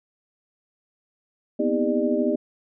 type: tone cluster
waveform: sine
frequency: 242.5 / 255.5 / 318.8 / 402.9 / 600 Hz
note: B3 / C4 / D#4 / G4 / D5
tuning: -31 / -41 / +42 / +48 / +37 cents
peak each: -26 dBFS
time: 1.59-2.36 s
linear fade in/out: 10 ms
effects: none